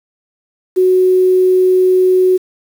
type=tone with quantisation; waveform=sine; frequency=370 Hz; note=F#4; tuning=in tune; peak=-7 dBFS; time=0.76-2.38 s; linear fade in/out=20 ms; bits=6; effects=none